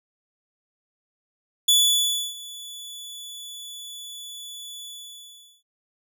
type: tone with ADSR envelope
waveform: sawtooth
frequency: 3444 Hz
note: A7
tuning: 38 cents flat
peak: -11 dBFS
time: 1.68-5.63 s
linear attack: 8 ms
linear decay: 650 ms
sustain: -22 dB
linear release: 790 ms
effects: none